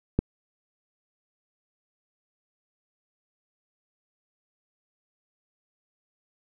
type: click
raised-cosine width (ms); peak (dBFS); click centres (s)
3; -8; 0.19
effects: none